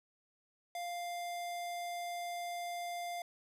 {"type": "tone", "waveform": "square", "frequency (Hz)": 698.5, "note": "F5", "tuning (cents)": 0, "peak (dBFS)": -39, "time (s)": [0.75, 3.22], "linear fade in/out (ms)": 2, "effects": ["resampled to 32000 Hz"]}